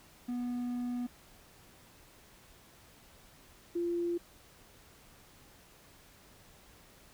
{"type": "tone pair in turn", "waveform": ["triangle", "sine"], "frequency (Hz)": [244.5, 345], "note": ["B3", "F4"], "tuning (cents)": [-17, -21], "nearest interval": "tritone", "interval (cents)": 596, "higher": "second", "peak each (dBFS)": [-31, -30], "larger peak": "second", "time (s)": [[0.28, 1.07], [3.75, 4.18]], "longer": "first", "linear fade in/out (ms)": 10, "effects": ["pink hiss -59 dBFS RMS until 7.13 s"]}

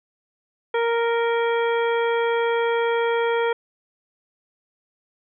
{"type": "harmonic tone", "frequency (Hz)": 465.5, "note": "A#4", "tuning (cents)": -2, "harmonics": [1, 2, 3, 4, 5, 7], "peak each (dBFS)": [-20, -26, -30, -32, -34, -37], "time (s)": [0.74, 3.53], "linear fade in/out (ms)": 5, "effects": []}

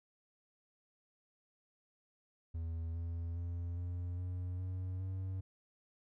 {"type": "tone with pitch steps", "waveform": "triangle", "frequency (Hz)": [82.41, 84.29, 86.21, 88.17, 90.18, 92.24, 94.34], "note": ["E2", "E2", "F2", "F2", "F#2", "F#2", "F#2"], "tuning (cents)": [0, 39, -22, 17, -44, -5, 34], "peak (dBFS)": -35, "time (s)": [2.54, 5.41], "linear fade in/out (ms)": 10, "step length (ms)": 410, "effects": []}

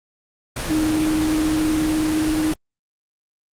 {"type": "noise", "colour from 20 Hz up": "pink", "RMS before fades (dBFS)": -26, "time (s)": [0.56, 2.54], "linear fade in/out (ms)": 5}
{"type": "tone with vibrato", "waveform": "sine", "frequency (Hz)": 311.1, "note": "D#4", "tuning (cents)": 0, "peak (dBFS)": -17, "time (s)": [0.69, 2.53], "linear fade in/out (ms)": 20, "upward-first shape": "sine", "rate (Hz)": 19, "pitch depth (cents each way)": 24}
{"effects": ["low-pass 11000 Hz 12 dB/octave", "Opus 32 kbps"]}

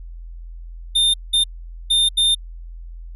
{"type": "tone bursts at uneven times", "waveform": "square", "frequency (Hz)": 3620, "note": "A7", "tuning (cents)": 48, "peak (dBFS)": -14, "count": 4, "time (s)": [[0.95, 1.14], [1.33, 1.44], [1.9, 2.09], [2.17, 2.35]], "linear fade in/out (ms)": 10, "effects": ["added 42 Hz sine -32 dBFS peak until 3.15 s", "resampled to 32000 Hz"]}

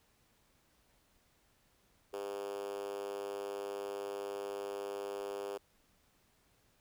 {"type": "tone with high-pass filter", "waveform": "5% pulse", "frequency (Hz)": 100, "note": "G2", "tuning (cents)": 35, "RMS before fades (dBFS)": -41, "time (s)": [2.13, 5.58], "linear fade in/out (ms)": 10, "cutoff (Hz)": 430, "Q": 8.1, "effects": ["pink hiss -71 dBFS RMS until 6.8 s"]}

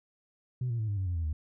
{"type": "tone with pitch steps", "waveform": "sine", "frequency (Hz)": [125.4, 117, 109.17, 101.86, 95.04, 88.67, 82.73, 77.19], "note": ["B2", "A#2", "A2", "G#2", "F#2", "F2", "E2", "D#2"], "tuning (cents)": [27, 7, -13, -33, 47, 27, 7, -13], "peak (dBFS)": -27, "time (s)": [0.61, 1.33], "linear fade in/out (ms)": 5, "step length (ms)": 90, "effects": ["tanh soft clip ceiling -26 dBFS"]}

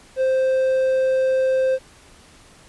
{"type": "tone", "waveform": "triangle", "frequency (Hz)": 523.3, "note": "C5", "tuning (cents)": 0, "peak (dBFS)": -14, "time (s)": [0.16, 1.79], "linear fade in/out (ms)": 50, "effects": ["pink hiss -49 dBFS RMS until 2.68 s", "resampled to 24000 Hz"]}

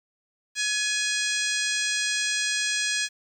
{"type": "harmonic tone with a mistuned harmonic", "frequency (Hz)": 830.6, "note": "G#5", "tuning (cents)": 0, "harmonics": [2, 3, 4, 5, 6, 7, 8, 9, 10], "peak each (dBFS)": [-29, -31, -32, -33, -34, -34, -35, -36, -36], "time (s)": [0.55, 3.09], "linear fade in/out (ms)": 50, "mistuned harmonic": 2, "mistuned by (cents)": 34, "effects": ["9-bit"]}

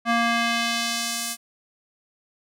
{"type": "tone with band-pass filter sweep", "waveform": "square", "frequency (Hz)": 233.1, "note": "A#3", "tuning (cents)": 0, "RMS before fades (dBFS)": -24, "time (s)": [0.05, 1.37], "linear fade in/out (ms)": 50, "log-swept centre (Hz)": [1300, 9900], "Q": 0.83, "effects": []}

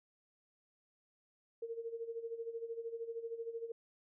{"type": "tone with tremolo", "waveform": "sine", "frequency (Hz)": 460, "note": "A#4", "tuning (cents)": -23, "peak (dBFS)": -37, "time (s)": [1.62, 3.72], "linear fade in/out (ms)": 5, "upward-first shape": "sine", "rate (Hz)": 13, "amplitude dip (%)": 75, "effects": []}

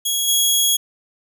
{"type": "tone with level steps", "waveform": "15% pulse", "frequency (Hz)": 3322, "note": "G#7", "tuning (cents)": 0, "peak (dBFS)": [-11, -7], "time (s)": [0.05, 0.77], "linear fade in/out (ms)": 10, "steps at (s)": 0.27, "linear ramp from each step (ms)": 20, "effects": []}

